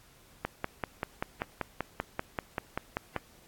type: click train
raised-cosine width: 0.5 ms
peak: -15 dBFS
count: 15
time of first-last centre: 0.45-3.163 s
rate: 5.16 Hz
effects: pink hiss -59 dBFS RMS until 3.47 s + AAC 64 kbps